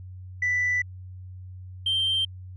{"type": "tone pair in turn", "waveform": "sine", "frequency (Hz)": [1980, 3143], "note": ["B6", "G7"], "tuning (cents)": [4, 4], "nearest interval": "minor sixth", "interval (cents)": 800, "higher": "second", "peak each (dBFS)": -20, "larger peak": "neither", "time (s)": [[0.42, 0.82], [1.86, 2.25]], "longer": "first", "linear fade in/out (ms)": 5, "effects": ["tanh soft clip ceiling -19 dBFS", "added 92 Hz sine -38 dBFS peak until 2.56 s"]}